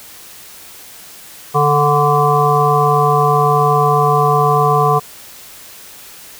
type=harmonic tone with a mistuned harmonic; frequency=146.83 Hz; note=D3; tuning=in tune; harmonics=1 / 3 / 5 / 7 / 8; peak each=-16 / -16 / -16 / -16 / -16 dBFS; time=1.54-5 s; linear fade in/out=20 ms; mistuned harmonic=8; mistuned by=-28 cents; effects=white hiss -37 dBFS RMS until 6.39 s